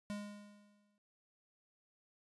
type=tone with exponential decay; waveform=square; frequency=205.9 Hz; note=G#3; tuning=15 cents flat; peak=-39 dBFS; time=0.1-0.98 s; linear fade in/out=0 ms; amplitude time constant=190 ms; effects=resampled to 24000 Hz